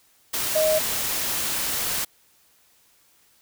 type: tone in noise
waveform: sine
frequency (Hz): 625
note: D#5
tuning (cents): +8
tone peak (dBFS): -18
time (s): 0.55-0.79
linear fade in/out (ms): 10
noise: white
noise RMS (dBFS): -26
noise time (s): 0.33-2.05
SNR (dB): +5
effects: white hiss -60 dBFS RMS until 3.41 s